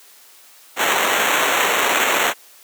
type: noise with sample-and-hold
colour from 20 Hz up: blue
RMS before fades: -17 dBFS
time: 0.76-2.34 s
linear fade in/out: 50 ms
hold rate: 4900 Hz
effects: white hiss -47 dBFS RMS until 2.63 s + high-pass 400 Hz 12 dB/octave